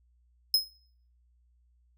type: tone with exponential decay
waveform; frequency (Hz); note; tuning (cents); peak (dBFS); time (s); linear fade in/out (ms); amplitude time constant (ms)
45% pulse; 5130; E8; -48; -18; 0.54-0.71; 2; 36
effects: noise-tail reverb RT60 0.6 s tail -23 dB re dry + added 60 Hz sine -63 dBFS peak until 1.97 s